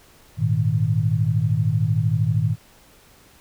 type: chord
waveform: sine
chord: Ab suspended second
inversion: none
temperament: just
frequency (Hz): 103.83 / 116.8 / 155.74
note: Ab2 / Bb2 / Eb3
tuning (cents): 0 / +4 / +2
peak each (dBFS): -22 / -21 / -22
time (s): 0.37-2.56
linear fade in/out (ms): 50
effects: pink hiss -52 dBFS RMS until 3.4 s